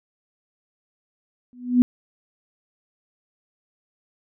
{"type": "tone with exponential growth", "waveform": "sine", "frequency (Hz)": 246.9, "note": "B3", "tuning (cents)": 0, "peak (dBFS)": -8, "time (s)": [1.53, 1.82], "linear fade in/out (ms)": 0, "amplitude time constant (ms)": 63, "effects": []}